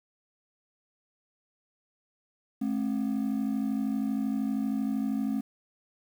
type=ring-modulated tone; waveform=triangle; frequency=240.9 Hz; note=B3; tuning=43 cents flat; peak=-21 dBFS; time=2.61-5.41 s; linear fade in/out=10 ms; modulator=26.4 Hz; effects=tanh soft clip ceiling -18 dBFS + 9-bit